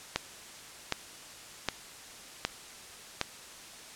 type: click train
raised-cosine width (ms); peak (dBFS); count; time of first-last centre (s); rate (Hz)
0.2; -10; 5; 0.16-3.213; 1.31
effects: white hiss -48 dBFS RMS until 3.95 s + low-pass 9000 Hz 12 dB/octave